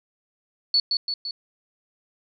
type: tone with echo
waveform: sine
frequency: 4435 Hz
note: C#8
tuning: in tune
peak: -16 dBFS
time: 0.74-0.8 s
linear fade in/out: 2 ms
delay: 170 ms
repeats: 3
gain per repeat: -4 dB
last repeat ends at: 1.31 s
effects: none